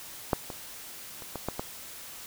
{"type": "clicks", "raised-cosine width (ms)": 1, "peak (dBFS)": [-9, -23, -29, -20, -15, -17], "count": 6, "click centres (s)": [0.332, 0.502, 1.222, 1.357, 1.486, 1.595], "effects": ["white hiss -44 dBFS RMS until 2.26 s"]}